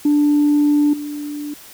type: tone with level steps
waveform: sine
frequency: 293.7 Hz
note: D4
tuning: in tune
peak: -10 / -24 dBFS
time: 0.05-1.54 s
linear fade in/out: 5 ms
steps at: 0.93 s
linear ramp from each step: 5 ms
effects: tanh soft clip ceiling -8 dBFS + white hiss -41 dBFS RMS until 1.73 s